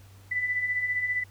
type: beating tone pair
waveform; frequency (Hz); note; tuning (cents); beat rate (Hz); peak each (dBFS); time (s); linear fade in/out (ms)
sine; 1975.5 / 1990.5; B6 / B6; 0 / +13; 15; -34 / -26; 0.31-1.24; 10
effects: added 97 Hz sine -49 dBFS peak until 1.3 s + pink hiss -58 dBFS RMS until 1.3 s